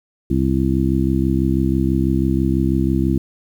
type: harmonic tone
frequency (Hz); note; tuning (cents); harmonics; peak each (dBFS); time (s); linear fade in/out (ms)
66.1; C2; +18; 1 / 2 / 3 / 4 / 5; -21 / -21 / -21 / -21 / -21; 0.3-3.18; 5
effects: 8-bit